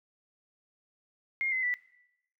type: tone with pitch steps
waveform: sine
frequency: 2130 / 2048 / 1969.1 Hz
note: C7 / C7 / B6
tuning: +30 / -38 / -6 cents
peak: -27 dBFS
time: 1.41-1.74 s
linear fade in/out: 0 ms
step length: 110 ms
effects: noise-tail reverb RT60 0.8 s tail -19 dB re dry